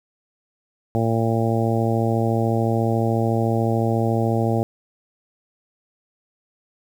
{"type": "harmonic tone", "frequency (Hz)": 113.9, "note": "A#2", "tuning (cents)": -40, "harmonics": [1, 2, 3, 4, 5, 6, 7], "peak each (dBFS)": [-21, -24, -26, -27, -28, -29, -29], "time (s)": [0.95, 4.63], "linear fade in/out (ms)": 0, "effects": ["8-bit"]}